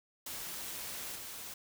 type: noise with level steps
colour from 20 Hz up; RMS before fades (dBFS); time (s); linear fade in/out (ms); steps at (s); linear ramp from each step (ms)
white; -42 / -45; 0.26-1.54; 5; 1.15; 10
effects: none